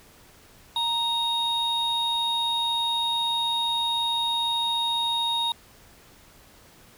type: tone pair together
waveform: triangle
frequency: 932.3 / 3734 Hz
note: A#5 / A#7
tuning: 0 / +2 cents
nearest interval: 2 octaves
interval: 2402 cents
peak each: -26 / -23 dBFS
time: 0.76-5.52 s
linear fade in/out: 2 ms
effects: pink hiss -53 dBFS RMS until 6.97 s